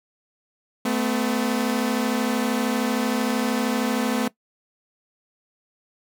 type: tone pair together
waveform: sawtooth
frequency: 219.8 / 252.8 Hz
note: A3 / B3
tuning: -2 / +41 cents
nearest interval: major second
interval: 243 cents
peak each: -20 dBFS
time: 0.85-4.28 s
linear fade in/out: 5 ms
effects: noise-tail reverb RT60 0.1 s tail -19 dB re dry